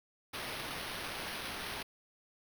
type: noise with sample-and-hold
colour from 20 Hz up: blue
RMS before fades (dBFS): -41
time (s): 0.33-1.83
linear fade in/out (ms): 10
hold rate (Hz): 7350
effects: none